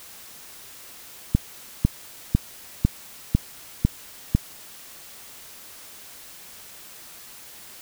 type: click train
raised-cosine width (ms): 5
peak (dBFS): -4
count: 7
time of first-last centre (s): 1.35-4.35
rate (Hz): 2
effects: white hiss -44 dBFS RMS until 7.81 s